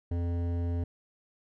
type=tone with hard clipping; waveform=sine; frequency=86.1 Hz; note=F2; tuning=24 cents flat; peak=-30 dBFS; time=0.11-0.84 s; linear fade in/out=5 ms; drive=13 dB; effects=none